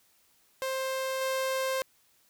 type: tone with level steps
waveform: sawtooth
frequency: 527 Hz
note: C5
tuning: 12 cents sharp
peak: -26 / -24 dBFS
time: 0.62-1.82 s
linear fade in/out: 0 ms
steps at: 1.21 s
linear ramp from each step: 5 ms
effects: white hiss -66 dBFS RMS until 2.29 s